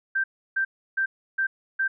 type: tone bursts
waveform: sine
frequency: 1568 Hz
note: G6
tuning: in tune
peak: -21 dBFS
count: 5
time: 0.15-1.88 s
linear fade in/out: 10 ms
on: 90 ms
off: 320 ms
effects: none